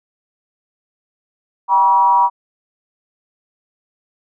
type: tone with frequency modulation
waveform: sine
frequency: 963 Hz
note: B5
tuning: 44 cents flat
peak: -9 dBFS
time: 1.68-2.3 s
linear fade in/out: 50 ms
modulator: 175 Hz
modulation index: 0.59
effects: none